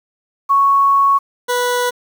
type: tone pair in turn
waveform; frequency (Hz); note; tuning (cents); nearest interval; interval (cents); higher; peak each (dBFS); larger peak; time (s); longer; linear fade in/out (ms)
sine / 20% pulse; 1108.7 / 491.2; C#6 / B4; 0 / -9; octave + major second; 1409; first; -9 / -10; first; 0.49-1.19 / 1.48-1.91; first; 20
effects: 7-bit